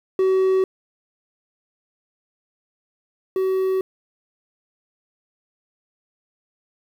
triangle tone pair in turn, 378.4 / 378.4 Hz, F#4 / F#4, +39 / +39 cents, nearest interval unison, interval 0 cents, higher neither, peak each -13 / -16 dBFS, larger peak first, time 0.19-0.64 / 3.36-3.81 s, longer neither, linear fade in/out 2 ms, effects 8-bit

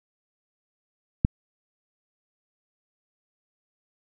click, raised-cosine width 5 ms, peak -6 dBFS, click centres 1.249 s, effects none

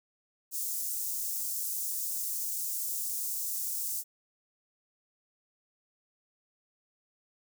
white high-pass noise, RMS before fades -34 dBFS, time 0.51-4.04 s, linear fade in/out 50 ms, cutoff 6300 Hz, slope 24 dB/octave, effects none

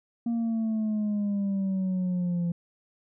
sine exponential sweep, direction down, 235.1 to 170.7 Hz, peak -22 dBFS, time 0.26-2.52 s, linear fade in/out 5 ms, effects tanh soft clip ceiling -24 dBFS

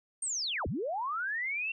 sine linear two-way sweep, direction down then up, 8860 to 52.6 to 2746 Hz, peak -31 dBFS, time 0.22-1.72 s, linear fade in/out 5 ms, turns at 0.67 s, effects none

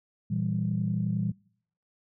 sine chord, E diminished, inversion second, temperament equal, 116.54 / 164.81 / 196 Hz, Bb2 / E3 / G3, 0 / 0 / 0 cents, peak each -30 dBFS, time 0.3-1.32 s, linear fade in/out 10 ms, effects noise-tail reverb RT60 0.6 s tail -24 dB re dry + tanh soft clip ceiling -16 dBFS

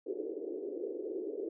white band-pass noise, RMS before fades -39 dBFS, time 0.06-1.49 s, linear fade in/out 5 ms, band 330 to 450 Hz, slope 48 dB/octave, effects none

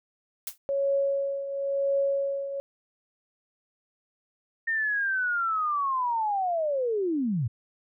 blue noise with exponential decay, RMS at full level -29 dBFS, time 0.47-0.58 s, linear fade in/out 2 ms, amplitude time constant 22 ms
sine tone with tremolo, 554.4 Hz, C#5, in tune, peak -21 dBFS, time 0.69-2.6 s, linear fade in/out 0 ms, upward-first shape triangle, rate 0.97 Hz, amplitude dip 70%
sine linear sweep, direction down, 1836 to 102.1 Hz, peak -24 dBFS, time 4.67-7.48 s, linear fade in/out 10 ms
effects none

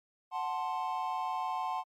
triangle chord, F# diminished, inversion none, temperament equal, 740 / 880 / 1046.5 Hz, F#5 / A5 / C6, 0 / 0 / 0 cents, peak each -34 dBFS, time 0.31-1.84 s, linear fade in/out 50 ms, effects tanh soft clip ceiling -21 dBFS + MP3 96 kbps

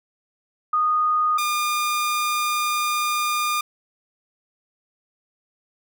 sine / sawtooth tone pair in turn, 1235 / 1209.6 Hz, D#6 / D#6, -13 / -49 cents, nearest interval unison, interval 36 cents, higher first, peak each -17 dBFS, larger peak neither, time 0.73-1.38 / 1.38-3.61 s, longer second, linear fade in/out 5 ms, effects none

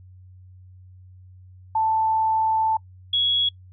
sine tone pair in turn, 882 / 3343 Hz, A5 / G#7, +4 / +11 cents, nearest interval octave + major seventh, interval 2307 cents, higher second, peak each -18 dBFS, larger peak neither, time 1.75-2.77 / 3.13-3.49 s, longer first, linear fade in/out 5 ms, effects noise-tail reverb RT60 0.1 s tail -24 dB re dry + added 92 Hz sine -44 dBFS peak until 3.72 s

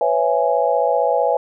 sine chord, C# minor seventh, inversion third, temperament just, 498.9 / 554.4 / 665.2 / 831.5 Hz, B4 / C#5 / E5 / G#5, +17 / 0 / +16 / +2 cents, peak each -20 dBFS, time 0.01-1.37 s, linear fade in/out 2 ms, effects none

